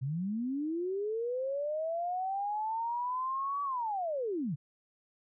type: linear two-way sweep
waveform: sine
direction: up then down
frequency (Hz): 123.47 to 1147 to 123.47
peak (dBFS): -31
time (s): 0.01-4.56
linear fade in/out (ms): 20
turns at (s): 3.63
effects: none